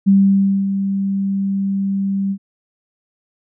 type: tone with ADSR envelope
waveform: sine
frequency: 196 Hz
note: G3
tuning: in tune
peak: -7 dBFS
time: 0.06-2.38 s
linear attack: 23 ms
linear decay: 580 ms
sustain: -9 dB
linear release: 69 ms
effects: none